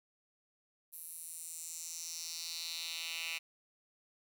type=tone with high-pass filter sweep; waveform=10% pulse; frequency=165.3 Hz; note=E3; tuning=5 cents sharp; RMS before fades=-43 dBFS; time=0.92-3.39 s; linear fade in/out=20 ms; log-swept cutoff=12000 to 2600 Hz; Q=2.7; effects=none